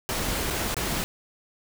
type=noise with dropouts; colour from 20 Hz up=pink; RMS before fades=-28 dBFS; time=0.09-1.04 s; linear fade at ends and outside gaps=0 ms; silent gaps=0.502-0.506 / 0.744-0.767 s; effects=none